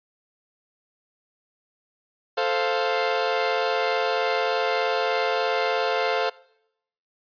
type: chord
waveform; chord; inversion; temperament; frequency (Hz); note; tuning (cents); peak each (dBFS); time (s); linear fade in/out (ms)
sawtooth; F major; first; equal; 440 / 523.3 / 698.5; A4 / C5 / F5; 0 / 0 / 0; -22; 2.37-6.3; 10
effects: noise-tail reverb RT60 0.8 s tail -23 dB re dry + resampled to 11025 Hz